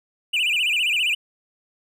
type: tone with vibrato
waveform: triangle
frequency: 2671 Hz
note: E7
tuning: 22 cents sharp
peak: -17 dBFS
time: 0.33-1.15 s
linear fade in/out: 10 ms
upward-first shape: sine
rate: 15 Hz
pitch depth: 210 cents each way
effects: none